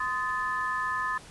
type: tone cluster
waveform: sine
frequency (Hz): 1033 / 1250 / 1746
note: C6 / D#6 / A6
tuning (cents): -22 / +8 / -14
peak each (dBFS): -31 / -33 / -31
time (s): 0-1.18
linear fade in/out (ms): 5
effects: pink hiss -49 dBFS RMS until 1.3 s + resampled to 24000 Hz